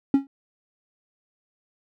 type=tone with exponential decay; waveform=triangle; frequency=274.9 Hz; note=C#4; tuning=14 cents flat; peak=-8 dBFS; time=0.14-0.27 s; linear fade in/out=2 ms; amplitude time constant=27 ms; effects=tanh soft clip ceiling -6 dBFS